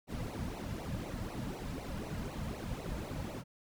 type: noise with flanger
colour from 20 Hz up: brown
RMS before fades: -40 dBFS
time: 0.07-3.44 s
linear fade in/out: 50 ms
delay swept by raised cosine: 0.58 to 2.78 ms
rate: 4 Hz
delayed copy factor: -0.9
effects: none